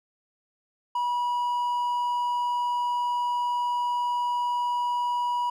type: tone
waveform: triangle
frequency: 971 Hz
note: B5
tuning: 30 cents flat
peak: -22 dBFS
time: 0.95-5.5 s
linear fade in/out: 5 ms
effects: none